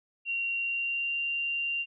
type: tone with pitch glide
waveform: sine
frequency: 2754 to 2775 Hz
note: F7 to F7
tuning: -25 to -12 cents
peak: -28 dBFS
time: 0.25-1.86 s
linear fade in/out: 50 ms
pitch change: +13 cents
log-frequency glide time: 0.53-1.15 s
effects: none